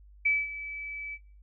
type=tone with ADSR envelope; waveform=sine; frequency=2301 Hz; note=D7; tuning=36 cents flat; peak=-21 dBFS; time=0.25-1.18 s; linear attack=10 ms; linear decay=210 ms; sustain=-15 dB; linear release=44 ms; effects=noise-tail reverb RT60 0.4 s tail -18 dB re dry + added 50 Hz sine -51 dBFS peak until 1.42 s